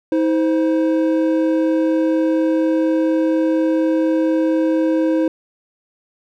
triangle tone pair together, 320 / 518.6 Hz, D#4 / C5, +49 / -15 cents, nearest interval minor sixth, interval 836 cents, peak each -13 / -18 dBFS, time 0.12-5.28 s, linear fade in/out 2 ms, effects none

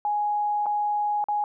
sine tone with dropouts, 832 Hz, G#5, 3 cents sharp, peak -22 dBFS, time 0.05-1.44 s, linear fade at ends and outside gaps 1 ms, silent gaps 0.659-0.665 / 1.241-1.285 s, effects none

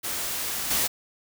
white noise with level steps, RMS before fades -30 / -24 dBFS, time 0.03-0.88 s, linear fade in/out 20 ms, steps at 0.7 s, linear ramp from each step 10 ms, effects none

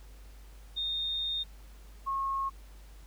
sine tone pair in turn, 3669 / 1086.7 Hz, A#7 / C#6, -28 / -35 cents, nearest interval octave + major sixth, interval 2107 cents, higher first, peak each -30 / -29 dBFS, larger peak second, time 0.76-1.44 / 2.06-2.5 s, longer first, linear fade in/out 20 ms, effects added 50 Hz sine -48 dBFS peak until 3.06 s + pink hiss -60 dBFS RMS until 3.06 s

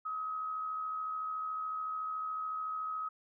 sine tone with amplitude modulation, 1271 Hz, D#6, 36 cents sharp, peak -33 dBFS, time 0.05-3.09 s, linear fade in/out 10 ms, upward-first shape sine, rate 73.8 Hz, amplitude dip 35%, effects none

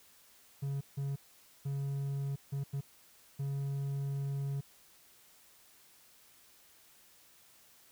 triangle tone bursts at uneven times, 139 Hz, C#3, 5 cents sharp, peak -31 dBFS, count 6, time 0.62-0.81 / 0.97-1.16 / 1.65-2.36 / 2.52-2.64 / 2.73-2.81 / 3.39-4.61 s, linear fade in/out 10 ms, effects white hiss -62 dBFS RMS until 7.91 s

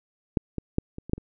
clicks, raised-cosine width 3 ms, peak -8 / -16 / -9 / -23 / -25 / -8 / -27 dBFS, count 7, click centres 0.372 / 0.583 / 0.784 / 0.984 / 1.096 / 1.134 / 1.18 s, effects none

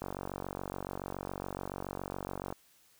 click train, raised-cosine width 1 ms, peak -23 dBFS, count 119, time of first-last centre 0.02-2.525 s, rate 47.1 Hz, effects white hiss -65 dBFS RMS until 2.99 s

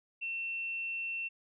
sine tone, 2700 Hz, E7, 41 cents sharp, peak -34 dBFS, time 0.21-1.29 s, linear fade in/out 20 ms, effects none

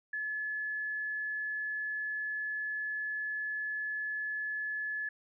sine tone, 1715 Hz, A6, 45 cents flat, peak -33 dBFS, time 0.13-5.09 s, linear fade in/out 5 ms, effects none

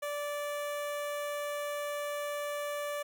sawtooth tone with notch filter, 583 Hz, D5, 13 cents flat, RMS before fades -36 dBFS, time 0.02-3.03 s, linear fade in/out 10 ms, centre 4700 Hz, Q 1.6, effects none

